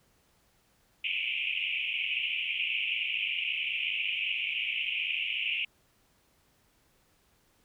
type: band-pass noise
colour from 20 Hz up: pink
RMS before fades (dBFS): -32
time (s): 1.04-5.65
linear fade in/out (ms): 5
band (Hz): 2300 to 3000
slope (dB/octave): 96
effects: pink hiss -68 dBFS RMS until 7.64 s